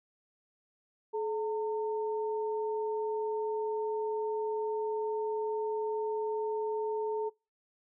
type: tone pair together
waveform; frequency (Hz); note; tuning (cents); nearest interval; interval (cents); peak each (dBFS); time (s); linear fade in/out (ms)
sine; 428.9 / 908.8; A4 / A#5; -44 / -44; octave + minor second; 1300; -31 / -37; 1.13-7.3; 20
effects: noise-tail reverb RT60 0.3 s tail -26 dB re dry